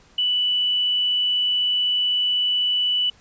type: tone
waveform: sine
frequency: 2968 Hz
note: F#7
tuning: 5 cents sharp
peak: -18 dBFS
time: 0.18-3.1 s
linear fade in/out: 5 ms
effects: pink hiss -54 dBFS RMS until 3.2 s + resampled to 16000 Hz